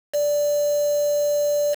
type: tone with quantisation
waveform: sine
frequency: 586 Hz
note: D5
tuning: 4 cents flat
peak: -18 dBFS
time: 0.13-1.75 s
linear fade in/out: 20 ms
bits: 5
effects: none